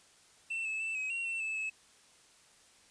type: tone with pitch steps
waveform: triangle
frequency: 2686 / 2605 / 2653 / 2544 / 2741 / 2698 / 2619 / 2594 Hz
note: E7 / E7 / E7 / D#7 / F7 / E7 / E7 / E7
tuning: +32 / -21 / +10 / +38 / -33 / +40 / -12 / -28 cents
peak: -32 dBFS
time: 0.5-1.7 s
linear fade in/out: 10 ms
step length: 150 ms
effects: white hiss -62 dBFS RMS until 2.9 s + resampled to 22050 Hz